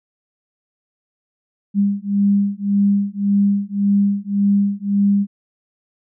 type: beating tone pair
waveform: sine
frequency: 200 / 201.8 Hz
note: G3 / G#3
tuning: +35 / -49 cents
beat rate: 1.8 Hz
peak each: -17 dBFS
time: 1.74-5.27 s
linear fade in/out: 50 ms
effects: none